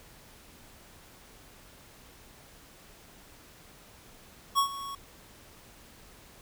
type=tone with ADSR envelope; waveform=square; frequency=1108.7 Hz; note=C#6; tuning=in tune; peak=-21 dBFS; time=4.55-4.95 s; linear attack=33 ms; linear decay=97 ms; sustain=-16 dB; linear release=3 ms; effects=pink hiss -54 dBFS RMS until 6.41 s